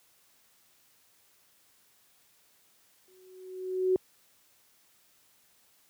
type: tone with exponential growth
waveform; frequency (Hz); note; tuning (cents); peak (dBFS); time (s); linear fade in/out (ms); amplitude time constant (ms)
sine; 371.8; F#4; +8; -20; 3.08-3.96; 1; 190
effects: white hiss -65 dBFS RMS until 5.89 s + high-pass 60 Hz 12 dB/octave